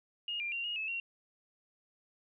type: tone with pitch steps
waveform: sine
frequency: 2854 / 2388 / 2764 / 2869 / 2599 / 2745 Hz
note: F7 / D7 / F7 / F7 / E7 / F7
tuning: +37 / +28 / -19 / +46 / -25 / -31 cents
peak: -34 dBFS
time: 0.28-1 s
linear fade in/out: 2 ms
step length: 120 ms
effects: none